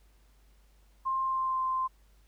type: tone with pitch glide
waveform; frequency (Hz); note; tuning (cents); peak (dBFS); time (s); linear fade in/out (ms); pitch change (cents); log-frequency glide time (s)
sine; 1057 to 1042.4; C6 to C6; +17 to -7; -27; 1.05-1.88; 20; -24; 1.22-1.61
effects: added 50 Hz sine -59 dBFS peak until 2.27 s + pink hiss -69 dBFS RMS until 2.27 s